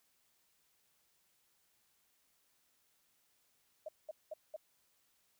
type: tone bursts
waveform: sine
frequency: 622.3 Hz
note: D#5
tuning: in tune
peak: -40 dBFS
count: 4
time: 3.86-4.564 s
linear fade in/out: 5 ms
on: 26 ms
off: 200 ms
effects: white hiss -75 dBFS RMS until 5.39 s